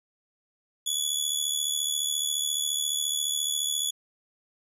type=tone with amplitude modulation; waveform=20% pulse; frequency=3408 Hz; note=G#7; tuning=44 cents sharp; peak=-17 dBFS; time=0.86-3.91 s; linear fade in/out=10 ms; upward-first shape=sine; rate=74.4 Hz; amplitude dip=70%; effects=none